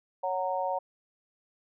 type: chord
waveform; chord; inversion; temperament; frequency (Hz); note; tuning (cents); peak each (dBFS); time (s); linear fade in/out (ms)
sine; F# major; second; just; 555 / 740 / 925; C#5 / F#5 / A#5; +2 / 0 / -14; -32; 0.23-0.79; 10
effects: none